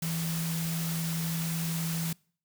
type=tone in noise; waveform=sine; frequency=164.81 Hz; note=E3; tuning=in tune; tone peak=-30 dBFS; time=0.02-2.13 s; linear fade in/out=5 ms; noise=white; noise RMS=-37 dBFS; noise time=0.02-2.13 s; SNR=+4 dB; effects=noise-tail reverb RT60 0.5 s tail -26 dB re dry